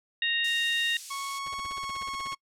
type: harmonic tone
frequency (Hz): 930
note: A#5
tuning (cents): -4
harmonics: 2 / 3 / 4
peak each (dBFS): -29 / -29 / -29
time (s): 0.22-0.97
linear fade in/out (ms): 2
type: high-pass noise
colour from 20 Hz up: white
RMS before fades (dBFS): -37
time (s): 0.44-1.39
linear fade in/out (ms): 5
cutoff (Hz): 5100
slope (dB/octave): 12
type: tone with pitch glide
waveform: sawtooth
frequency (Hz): 1105 to 1096.1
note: C#6 to C#6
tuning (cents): -6 to -20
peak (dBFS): -29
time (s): 1.1-2.35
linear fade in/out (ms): 10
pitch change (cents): -14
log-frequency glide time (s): 1.74-1.99
type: noise bursts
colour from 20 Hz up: pink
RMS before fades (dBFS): -44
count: 15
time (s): 1.46-2.337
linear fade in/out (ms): 5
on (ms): 23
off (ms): 38
effects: noise-tail reverb RT60 0.1 s tail -24 dB re dry + low-pass 8000 Hz 12 dB/octave